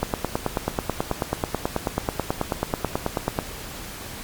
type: click train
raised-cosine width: 1 ms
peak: -7 dBFS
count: 32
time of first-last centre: 0.03-3.389 s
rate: 9.23 Hz
effects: pink hiss -36 dBFS RMS until 4.23 s + MP3 96 kbps